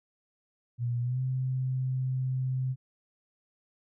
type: tone with pitch glide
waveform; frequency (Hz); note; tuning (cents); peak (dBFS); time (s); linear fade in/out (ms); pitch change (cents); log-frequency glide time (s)
sine; 120.3 to 129.68; B2 to C3; -45 to -15; -27; 0.78-2.76; 50; +130; 1.01-1.2
effects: none